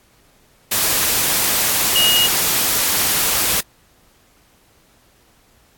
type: tone in noise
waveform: sine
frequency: 2874 Hz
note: F7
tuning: 49 cents sharp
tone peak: -13 dBFS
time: 1.95-2.27 s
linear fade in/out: 10 ms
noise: white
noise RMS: -17 dBFS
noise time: 0.71-3.61 s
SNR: +1 dB
effects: pink hiss -55 dBFS RMS until 5.77 s + AAC 64 kbps